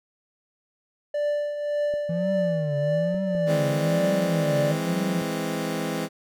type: tone with tremolo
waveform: triangle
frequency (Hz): 587.3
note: D5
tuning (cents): 0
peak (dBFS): -19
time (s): 1.14-4.72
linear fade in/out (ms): 5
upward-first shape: triangle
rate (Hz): 1.8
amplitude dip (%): 60
type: clicks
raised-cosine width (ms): 2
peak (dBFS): -27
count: 3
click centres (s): 1.939 / 3.145 / 3.351
type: tone with vibrato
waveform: triangle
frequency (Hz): 164.81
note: E3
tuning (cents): 0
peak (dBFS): -23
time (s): 2.09-5.22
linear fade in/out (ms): 5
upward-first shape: triangle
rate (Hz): 1.1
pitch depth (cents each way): 270
type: chord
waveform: 20% pulse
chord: E augmented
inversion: none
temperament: equal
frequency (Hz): 164.81 / 207.7 / 261.6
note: E3 / G#3 / B#3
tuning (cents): 0 / 0 / 0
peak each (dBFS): -25 / -26 / -26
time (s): 3.46-6.09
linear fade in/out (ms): 50
effects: none